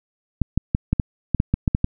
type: clicks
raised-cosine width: 5 ms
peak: -5 dBFS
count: 11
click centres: 0.417 / 0.576 / 0.749 / 0.93 / 0.998 / 1.347 / 1.401 / 1.54 / 1.678 / 1.749 / 1.844 s
effects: none